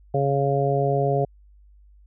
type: harmonic tone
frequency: 139.1 Hz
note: C#3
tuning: 6 cents sharp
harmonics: 1 / 2 / 3 / 4 / 5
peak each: -23 / -34 / -24 / -26 / -25 dBFS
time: 0.14-1.25 s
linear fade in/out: 5 ms
effects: added 50 Hz sine -49 dBFS peak until 2.06 s